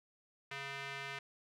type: tone with band-pass filter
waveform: square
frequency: 138.59 Hz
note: C#3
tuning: in tune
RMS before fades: -44 dBFS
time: 0.51-1.19 s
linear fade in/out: 5 ms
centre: 2200 Hz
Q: 1.6
effects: none